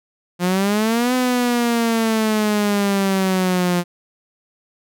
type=exponential two-way sweep; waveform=sawtooth; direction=up then down; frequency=174.61 to 254.6 to 174.61 Hz; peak=-12 dBFS; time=0.39-3.84 s; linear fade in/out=50 ms; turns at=1.14 s; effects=none